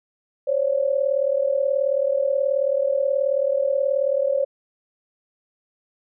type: tone pair together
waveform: sine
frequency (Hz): 532 / 570.6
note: C5 / C#5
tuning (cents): +29 / +50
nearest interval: minor second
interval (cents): 121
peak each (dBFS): -21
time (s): 0.47-4.45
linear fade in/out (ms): 10
effects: none